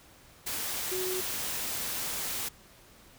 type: tone in noise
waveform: sine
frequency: 370 Hz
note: F#4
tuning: in tune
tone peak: -32 dBFS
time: 0.91-1.21 s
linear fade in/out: 10 ms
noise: white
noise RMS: -34 dBFS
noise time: 0.46-2.49 s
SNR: -1 dB
effects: pink hiss -56 dBFS RMS until 3.18 s